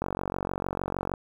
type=click train; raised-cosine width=1 ms; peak=-15 dBFS; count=53; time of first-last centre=0.02-1.138 s; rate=46.5 Hz; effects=8-bit